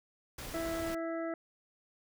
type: noise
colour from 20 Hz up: pink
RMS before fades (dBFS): -43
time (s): 0.38-0.95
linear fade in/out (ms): 5
type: harmonic tone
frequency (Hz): 330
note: E4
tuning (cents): +2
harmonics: 1 / 2 / 4 / 5 / 6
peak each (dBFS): -37 / -37 / -45 / -51 / -49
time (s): 0.54-1.34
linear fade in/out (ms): 2
effects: none